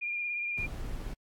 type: tone with vibrato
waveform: sine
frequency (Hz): 2411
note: D7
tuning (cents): +45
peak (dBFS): -31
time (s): 0.01-0.67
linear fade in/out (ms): 20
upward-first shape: triangle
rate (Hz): 17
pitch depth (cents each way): 29
type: noise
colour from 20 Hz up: brown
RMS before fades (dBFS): -37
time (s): 0.57-1.14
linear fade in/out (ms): 10
effects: AAC 64 kbps